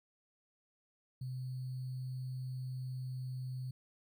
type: tone with sample-and-hold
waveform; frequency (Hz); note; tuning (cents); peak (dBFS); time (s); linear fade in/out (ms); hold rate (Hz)
sine; 128.6; C3; -30; -38; 1.21-3.71; 5; 4410
effects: none